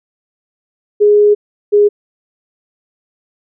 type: tone pair in turn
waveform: sine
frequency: 415.3 / 412.9 Hz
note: G#4 / G#4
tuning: 0 / -10 cents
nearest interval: unison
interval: 10 cents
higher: first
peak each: -5 dBFS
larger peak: neither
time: 1-1.35 / 1.72-1.89 s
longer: first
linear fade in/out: 20 ms
effects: none